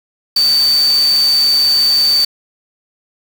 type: tone in noise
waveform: sine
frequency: 4573 Hz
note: D8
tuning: 47 cents flat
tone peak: -9 dBFS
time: 0.36-2.25 s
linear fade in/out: 5 ms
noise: white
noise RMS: -25 dBFS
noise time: 0.36-2.25 s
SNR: +13 dB
effects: none